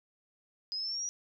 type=linear sweep; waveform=sine; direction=up; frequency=4978 to 5830 Hz; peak=-33 dBFS; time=0.72-1.09 s; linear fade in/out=0 ms; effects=none

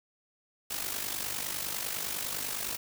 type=noise with amplitude modulation; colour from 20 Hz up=white; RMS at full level=-32 dBFS; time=0.7-2.77 s; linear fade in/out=10 ms; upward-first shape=sine; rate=49.9 Hz; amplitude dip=65%; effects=none

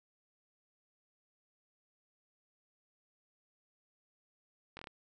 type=slowing click train; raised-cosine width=0.3 ms; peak=-30 dBFS; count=5; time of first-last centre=4.77-4.872 s; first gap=21 ms; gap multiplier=1.13; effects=none

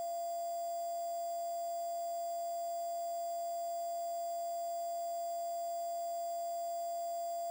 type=tone with quantisation; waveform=sine; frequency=683 Hz; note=F5; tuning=39 cents flat; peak=-36 dBFS; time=0-7.5 s; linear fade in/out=0 ms; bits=8; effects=none

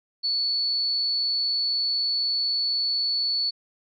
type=tone; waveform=sine; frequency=4438 Hz; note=C#8; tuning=1 cent sharp; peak=-22 dBFS; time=0.23-3.51 s; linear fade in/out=20 ms; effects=none

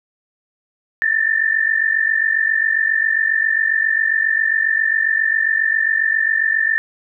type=tone pair together; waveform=sine; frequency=1760 / 1807.4 Hz; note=A6 / A6; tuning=0 / +46 cents; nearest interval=unison; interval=46 cents; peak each=-17 dBFS; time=1.02-6.78 s; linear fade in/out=0 ms; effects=none

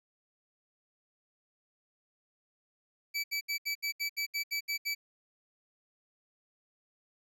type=tone bursts; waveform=25% pulse; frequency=2303 Hz; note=D7; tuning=34 cents flat; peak=-27 dBFS; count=11; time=3.14-4.95 s; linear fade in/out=20 ms; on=100 ms; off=71 ms; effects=none

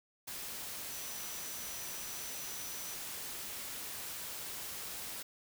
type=tone in noise; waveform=sine; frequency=5920 Hz; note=F#8; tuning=in tune; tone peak=-48 dBFS; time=0.91-2.95 s; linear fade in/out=10 ms; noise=white; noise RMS=-43 dBFS; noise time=0.27-5.23 s; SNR=-8 dB; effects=none

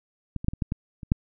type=clicks; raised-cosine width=5 ms; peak=-17 / -21 / -8 / -22 / -13 / -14 / -25 / -7 dBFS; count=8; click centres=0.363 / 0.445 / 0.484 / 0.535 / 0.622 / 0.721 / 1.032 / 1.119 s; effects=none

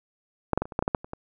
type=clicks; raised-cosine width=1 ms; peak=-7 / -8 / -13 / -25 / -24 / -9 / -11 / -9 / -7 / -25 / -20 dBFS; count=11; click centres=0.533 / 0.576 / 0.62 / 0.655 / 0.722 / 0.791 / 0.825 / 0.879 / 0.948 / 1.045 / 1.134 s; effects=none

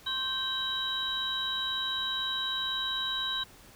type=tone cluster; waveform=sine; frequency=1057 / 1564 / 3100 / 3878 Hz; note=C6 / G6 / G7 / B7; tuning=+17 / -4 / -20 / -32 cents; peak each=-39 / -37 / -38 / -31 dBFS; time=0.06-3.44 s; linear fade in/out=10 ms; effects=pink hiss -54 dBFS RMS until 3.75 s

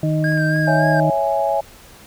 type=harmonic tone; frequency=155.56 Hz; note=D#3; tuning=in tune; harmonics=1 / 2 / 4; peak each=-17 / -23 / -24 dBFS; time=0.03-1.1 s; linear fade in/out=2 ms
type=tone with vibrato; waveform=triangle; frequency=1605 Hz; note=G6; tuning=40 cents sharp; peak=-19 dBFS; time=0.24-1 s; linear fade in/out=2 ms; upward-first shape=sine; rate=3.5 Hz; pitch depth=45 cents each way
type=clicks; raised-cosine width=0.5 ms; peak=-24 dBFS; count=4; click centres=0.322 / 0.375 / 0.562 / 0.685 s
type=chord; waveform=sine; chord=C# minor; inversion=none; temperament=equal; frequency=554.4 / 659.3 / 830.6 Hz; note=C#5 / E5 / G#5; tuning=0 / 0 / 0 cents; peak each=-21 / -20 / -20 dBFS; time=0.67-1.61 s; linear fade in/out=10 ms
effects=pink hiss -44 dBFS RMS until 2.06 s

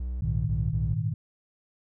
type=tone bursts; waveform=triangle; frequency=61.74 Hz; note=B1; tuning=in tune; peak=-27 dBFS; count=4; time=0-0.942 s; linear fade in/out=5 ms; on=210 ms; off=34 ms
type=chord; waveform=sine; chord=Ab suspended second; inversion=none; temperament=just; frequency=103.83 / 116.8 / 155.74 Hz; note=Ab2 / Bb2 / Eb3; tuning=0 / +4 / +2 cents; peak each=-30 / -29 / -30 dBFS; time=0.22-1.14 s; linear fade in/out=5 ms
effects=none

